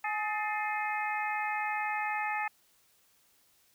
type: harmonic tone with a mistuned harmonic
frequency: 422.1 Hz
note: G#4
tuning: 28 cents sharp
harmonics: 2 / 3 / 4 / 5 / 6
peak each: -33 / -39 / -37 / -38 / -40 dBFS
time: 0.04-2.48 s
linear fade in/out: 5 ms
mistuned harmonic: 4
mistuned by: +80 cents
effects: white hiss -67 dBFS RMS until 3.74 s